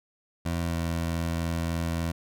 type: tone with pitch glide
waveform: 20% pulse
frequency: 84.7 to 83.44 Hz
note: E2 to E2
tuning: +48 to +22 cents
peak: -22 dBFS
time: 0.45-2.12 s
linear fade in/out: 10 ms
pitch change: -26 cents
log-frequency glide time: 0.62-0.76 s
effects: none